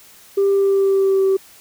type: tone with pitch glide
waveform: sine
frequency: 395.8 to 385.4 Hz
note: G4 to G4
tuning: +17 to -29 cents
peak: -11 dBFS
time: 0.37-1.37 s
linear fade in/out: 10 ms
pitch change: -46 cents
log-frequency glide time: 0.49-1.25 s
effects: tanh soft clip ceiling -10 dBFS + white hiss -46 dBFS RMS until 1.6 s